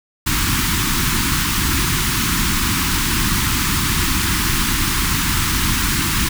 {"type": "band-stop noise", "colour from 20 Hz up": "pink", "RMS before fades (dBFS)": -18, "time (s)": [0.26, 6.29], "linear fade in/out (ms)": 10, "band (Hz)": [340, 960], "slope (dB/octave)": 48, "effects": []}